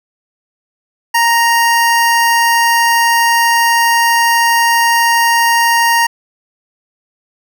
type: tone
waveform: 25% pulse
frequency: 932.3 Hz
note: A#5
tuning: in tune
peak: -5 dBFS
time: 1.14-6.07 s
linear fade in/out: 10 ms
effects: none